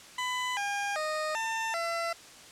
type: tone with pitch steps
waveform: 20% pulse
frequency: 1001 / 808 / 618 / 897 / 674 Hz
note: B5 / G#5 / D#5 / A5 / E5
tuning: +23 / -48 / -12 / +33 / +38 cents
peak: -25 dBFS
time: 0.18-2.13 s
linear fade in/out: 5 ms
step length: 390 ms
effects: white hiss -50 dBFS RMS until 2.51 s + low-pass 8000 Hz 12 dB/octave